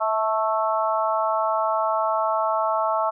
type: harmonic tone with a mistuned harmonic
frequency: 220 Hz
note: A3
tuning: in tune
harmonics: 3 / 4 / 5 / 6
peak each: -24 / -25 / -26 / -27 dBFS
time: 0-3.11 s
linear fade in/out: 20 ms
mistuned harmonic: 3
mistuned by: -22 cents
effects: none